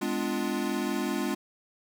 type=chord; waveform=square; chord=G# diminished seventh; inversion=none; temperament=equal with one note detuned; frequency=207.7 / 252.9 / 293.7 / 349.2 Hz; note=G#3 / B3 / D4 / F4; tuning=0 / +41 / 0 / 0 cents; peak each=-34 dBFS; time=0.01-1.35 s; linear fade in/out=10 ms; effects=none